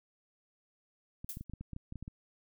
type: clicks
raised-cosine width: 5 ms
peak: -30 dBFS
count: 12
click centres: 1.245 / 1.371 / 1.41 / 1.497 / 1.536 / 1.61 / 1.733 / 1.764 / 1.924 / 1.957 / 2.026 / 2.079 s
type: noise with exponential decay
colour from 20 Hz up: violet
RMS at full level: -36 dBFS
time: 1.29-1.44 s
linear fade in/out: 2 ms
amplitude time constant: 32 ms
effects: none